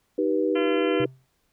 sine chord, Eb augmented, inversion none, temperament just, 311.1 / 388.9 / 486.1 Hz, Eb4 / G4 / B4, 0 / -14 / -28 cents, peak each -25 dBFS, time 0.18-1.06 s, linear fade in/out 5 ms
harmonic tone, 341.7 Hz, F4, 38 cents flat, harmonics 1 / 2 / 3 / 4 / 5 / 6 / 7 / 8 / 9, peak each -38 / -34 / -38 / -35 / -39 / -39 / -37 / -39 / -37 dBFS, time 0.55-1.05 s, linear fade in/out 10 ms
triangle tone with exponential decay, 130.81 Hz, C3, in tune, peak -25 dBFS, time 1-1.26 s, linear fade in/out 2 ms, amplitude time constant 55 ms
effects pink hiss -70 dBFS RMS until 1.52 s

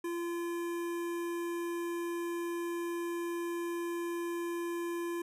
square tone with notch filter, 342.8 Hz, F4, 32 cents flat, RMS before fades -36 dBFS, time 0.04-5.22 s, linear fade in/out 5 ms, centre 4400 Hz, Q 0.95, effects resampled to 32000 Hz

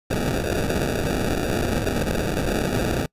white noise with sample-and-hold, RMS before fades -23 dBFS, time 0.1-3.06 s, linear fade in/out 5 ms, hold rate 1050 Hz, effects noise-tail reverb RT60 0.1 s tail -26 dB re dry + resampled to 32000 Hz

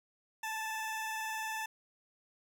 20% pulse tone with vibrato, 878 Hz, A5, 4 cents flat, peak -31 dBFS, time 0.43-1.66 s, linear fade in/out 5 ms, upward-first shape sine, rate 20 Hz, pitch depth 26 cents each way, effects none

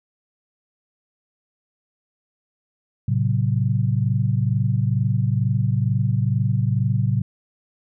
sine chord, F# diminished, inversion first, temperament just, 111 / 133.2 / 185 Hz, A2 / C3 / F#3, +16 / +31 / 0 cents, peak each -20 / -21 / -26 dBFS, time 3.08-7.22 s, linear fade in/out 5 ms, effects none

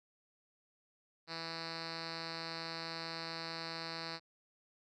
5% pulse tone with low-pass filter, 164.5 Hz, E3, 3 cents flat, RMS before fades -43 dBFS, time 1.27-4.2 s, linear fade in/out 50 ms, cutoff 4300 Hz, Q 5.9, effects none

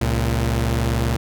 sawtooth tone pair together, 67.6 / 114.94 Hz, C#2 / A#2, -43 / -24 cents, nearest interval major sixth, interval 919 cents, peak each -17 dBFS, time 0.01-1.17 s, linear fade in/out 5 ms, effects none

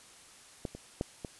clicks, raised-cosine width 2 ms, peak -21 / -29 / -17 / -24 dBFS, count 4, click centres 0.652 / 0.75 / 1.011 / 1.248 s, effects white hiss -55 dBFS RMS until 1.39 s + resampled to 24000 Hz

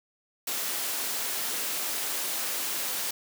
white high-pass noise, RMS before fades -31 dBFS, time 0.47-3.11 s, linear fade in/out 5 ms, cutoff 250 Hz, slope 12 dB/octave, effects none

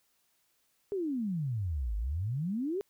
sine exponential two-way sweep, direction down then up, 417 to 49.69 to 417 Hz, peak -30 dBFS, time 0.92-2.81 s, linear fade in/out 0 ms, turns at 1.96 s, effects white hiss -73 dBFS RMS until 2.89 s

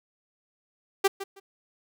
sawtooth tone with echo, 392 Hz, G4, in tune, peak -14 dBFS, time 1.04-1.08 s, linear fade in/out 10 ms, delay 160 ms, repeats 2, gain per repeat -14 dB, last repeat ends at 1.4 s, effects none

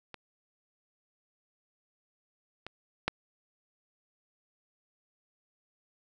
clicks, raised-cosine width 0.3 ms, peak -26 / -24 / -11 dBFS, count 3, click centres 0.143 / 2.666 / 3.08 s, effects none

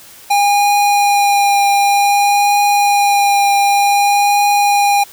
square tone with vibrato, 810 Hz, G#5, 43 cents flat, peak -10 dBFS, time 0.3-5.04 s, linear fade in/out 10 ms, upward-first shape triangle, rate 0.54 Hz, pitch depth 17 cents each way, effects white hiss -39 dBFS RMS until 5.12 s

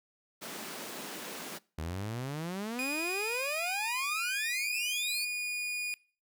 pink high-pass noise, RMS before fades -42 dBFS, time 0.41-1.59 s, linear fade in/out 20 ms, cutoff 200 Hz, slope 24 dB/octave
sawtooth exponential sweep, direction up, 75.6 to 4666 Hz, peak -31 dBFS, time 1.78-5.25 s, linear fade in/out 5 ms
40% pulse tone with pitch glide, 2472 to 2451 Hz, D#7 to D#7, -12 to -27 cents, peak -32 dBFS, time 2.79-5.94 s, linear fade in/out 0 ms, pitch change -15 cents, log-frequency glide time 3.36-4.02 s
effects noise-tail reverb RT60 0.4 s tail -24 dB re dry

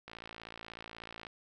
click train, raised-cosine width 0.3 ms, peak -29 dBFS, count 68, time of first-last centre 0.08-1.268 s, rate 56.4 Hz, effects none

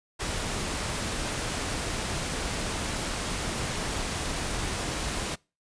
pink noise, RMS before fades -31 dBFS, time 0.19-5.36 s, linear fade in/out 20 ms, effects noise-tail reverb RT60 0.3 s tail -25 dB re dry + resampled to 22050 Hz

